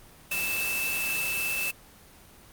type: tone in noise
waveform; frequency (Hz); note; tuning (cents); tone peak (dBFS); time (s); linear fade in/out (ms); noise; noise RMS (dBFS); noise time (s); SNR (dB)
sine; 2637; E7; 0; -28; 0.31-1.71; 5; white; -32; 0.31-1.71; +1
effects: pink hiss -52 dBFS RMS until 2.52 s + Opus 24 kbps